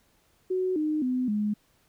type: tone with pitch steps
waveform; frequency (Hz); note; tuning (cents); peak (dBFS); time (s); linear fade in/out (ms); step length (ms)
sine; 370.9 / 306.5 / 253.3 / 209.4; F#4 / D#4 / B3 / G#3; +4 / -26 / +44 / +15; -24; 0.5-1.54; 10; 260
effects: pink hiss -66 dBFS RMS until 1.88 s